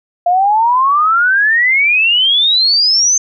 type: exponential sweep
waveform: sine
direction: up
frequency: 690 to 6340 Hz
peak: -8 dBFS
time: 0.26-3.18 s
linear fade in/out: 5 ms
effects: none